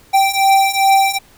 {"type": "beating tone pair", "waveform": "square", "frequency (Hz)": [779, 781.5], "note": ["G5", "G5"], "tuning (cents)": [-11, -6], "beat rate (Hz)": 2.5, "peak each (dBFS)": [-15, -13], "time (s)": [0.13, 1.19], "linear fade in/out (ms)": 20, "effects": ["pink hiss -48 dBFS RMS until 1.37 s"]}